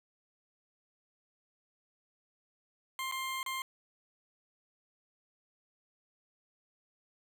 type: tone with dropouts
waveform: 20% pulse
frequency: 1055 Hz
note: C6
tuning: 14 cents sharp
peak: -30 dBFS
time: 2.99-3.62 s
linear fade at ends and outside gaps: 1 ms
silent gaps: 3.114-3.122 / 3.43-3.462 s
effects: none

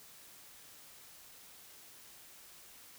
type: silence
effects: white hiss -56 dBFS RMS until 2.98 s

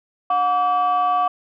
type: tone pair together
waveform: sine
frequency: 724.5 / 1150 Hz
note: F#5 / D6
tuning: -37 / -37 cents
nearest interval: minor sixth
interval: 800 cents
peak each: -17 dBFS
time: 0.3-1.28 s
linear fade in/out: 5 ms
effects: tanh soft clip ceiling -12 dBFS

